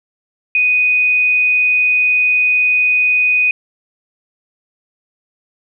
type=tone; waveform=sine; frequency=2489 Hz; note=D#7; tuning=in tune; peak=-10 dBFS; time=0.55-3.51 s; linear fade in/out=2 ms; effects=none